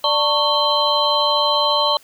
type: tone cluster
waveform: sine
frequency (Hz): 588 / 897 / 1110 / 3135 / 4053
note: D5 / A5 / C#6 / G7 / B7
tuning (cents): +2 / +33 / +2 / -1 / +44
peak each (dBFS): -21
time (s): 0.04-1.97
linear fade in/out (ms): 2
effects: white hiss -50 dBFS RMS until 2.03 s